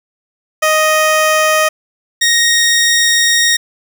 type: tone pair in turn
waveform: 15% pulse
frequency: 623 / 1866.9 Hz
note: D#5 / A#6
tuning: +2 / +2 cents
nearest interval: octave + perfect fifth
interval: 1900 cents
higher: second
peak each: -3 dBFS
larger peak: neither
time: 0.62-1.69 / 2.21-3.57 s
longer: second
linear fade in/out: 10 ms
effects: none